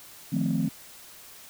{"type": "chord", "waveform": "sine", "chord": "F dominant seventh", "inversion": "third", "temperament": "equal with one note detuned", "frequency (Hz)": [155.56, 177.05, 220, 261.6], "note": ["Eb3", "F3", "A3", "C4"], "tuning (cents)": [0, 24, 0, 0], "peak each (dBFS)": -28, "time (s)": [0.32, 0.69], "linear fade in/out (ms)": 10, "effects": ["tanh soft clip ceiling -17 dBFS", "white hiss -48 dBFS RMS until 1.49 s"]}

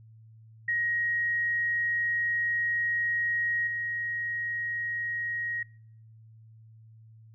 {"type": "tone with level steps", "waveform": "sine", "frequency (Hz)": 1887, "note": "A#6", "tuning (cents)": 21, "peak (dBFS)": [-25, -29], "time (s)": [0.68, 5.63], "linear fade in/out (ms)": 5, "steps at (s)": 3.67, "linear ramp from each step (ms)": 2, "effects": ["noise-tail reverb RT60 0.6 s tail -26 dB re dry", "added 111 Hz sine -50 dBFS peak until 7.34 s"]}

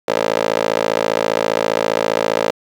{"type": "tone with high-pass filter", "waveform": "15% pulse", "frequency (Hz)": 55, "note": "A1", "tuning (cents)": 0, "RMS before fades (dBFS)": -18, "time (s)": [0.08, 2.51], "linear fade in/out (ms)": 5, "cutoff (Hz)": 480, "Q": 2.1, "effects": ["low-pass 6000 Hz 12 dB/octave", "7-bit"]}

